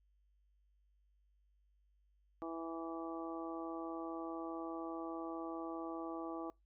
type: harmonic tone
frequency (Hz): 164.81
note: E3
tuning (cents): 0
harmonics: 2 / 3 / 4 / 5 / 6 / 7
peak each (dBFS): -43 / -50 / -48 / -50 / -57 / -49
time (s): 2.42-6.5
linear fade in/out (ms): 0
effects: noise-tail reverb RT60 0.2 s tail -25 dB re dry + added 50 Hz sine -70 dBFS peak until 6.65 s